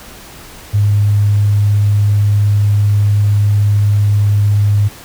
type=tone; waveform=sine; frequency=102.9 Hz; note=G#2; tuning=16 cents flat; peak=-8 dBFS; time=0.73-4.89 s; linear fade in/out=20 ms; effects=pink hiss -35 dBFS RMS until 5.04 s